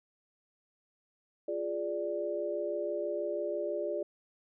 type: chord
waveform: sine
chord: D diminished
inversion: first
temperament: equal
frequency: 349.2 / 415.3 / 587.3 Hz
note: F4 / Ab4 / D5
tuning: 0 / 0 / 0 cents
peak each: -37 / -37 / -34 dBFS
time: 1.48-4.03 s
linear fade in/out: 5 ms
effects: none